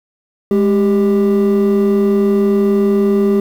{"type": "tone pair together", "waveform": "triangle", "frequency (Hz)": [207.4, 394.8], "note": ["G#3", "G4"], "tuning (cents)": [-2, 12], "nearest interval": "major seventh", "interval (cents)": 1114, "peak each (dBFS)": -10, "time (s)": [0.51, 3.4], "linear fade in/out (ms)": 2, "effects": ["tanh soft clip ceiling -3 dBFS", "7-bit"]}